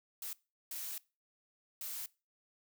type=noise bursts at uneven times; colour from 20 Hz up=blue; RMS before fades=-42 dBFS; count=3; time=0.22-0.33 / 0.71-0.98 / 1.81-2.06 s; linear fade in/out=2 ms; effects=noise-tail reverb RT60 0.3 s tail -22 dB re dry